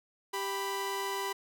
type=tone pair together; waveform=sawtooth; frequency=392.6 / 989.3 Hz; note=G4 / B5; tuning=+3 / +3 cents; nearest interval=octave + major third; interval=1600 cents; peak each=-32 / -31 dBFS; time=0.33-1.33 s; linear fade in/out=10 ms; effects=none